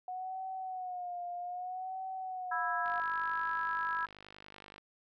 sine tone with vibrato, 731 Hz, F#5, 21 cents flat, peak -37 dBFS, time 0.08-3 s, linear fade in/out 2 ms, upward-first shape sine, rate 0.63 Hz, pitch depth 64 cents each way
sine chord, E major, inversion second, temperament just, 988.9 / 1318.5 / 1648.1 Hz, B5 / E6 / G#6, +2 / 0 / -14 cents, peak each -36 dBFS, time 2.51-4.06 s, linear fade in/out 10 ms
click train, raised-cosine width 0.3 ms, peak -34 dBFS, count 98, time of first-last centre 2.86-4.781 s, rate 50.5 Hz
effects none

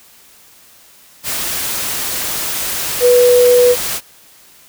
sine tone in noise, 490.9 Hz, B4, 10 cents flat, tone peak -6 dBFS, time 3-3.76 s, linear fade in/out 50 ms, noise white, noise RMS -20 dBFS, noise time 1.23-4.01 s, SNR +11 dB, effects white hiss -45 dBFS RMS until 4.68 s

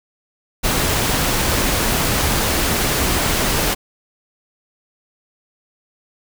pink noise, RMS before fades -18 dBFS, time 0.63-3.75 s, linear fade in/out 20 ms, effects none

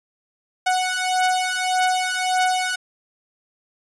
sawtooth beating tone pair, 738 / 739.7 Hz, F#5 / F#5, -5 / -1 cents, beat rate 1.7 Hz, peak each -18 dBFS, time 0.66-2.76 s, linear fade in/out 10 ms, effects resampled to 24000 Hz

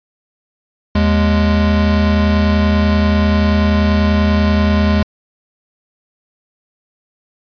square tone pair together, 79.34 / 207.7 Hz, D#2 / G#3, +34 / 0 cents, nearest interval octave + perfect fourth, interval 1666 cents, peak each -14 dBFS, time 0.95-5.03 s, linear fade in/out 5 ms, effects resampled to 11025 Hz

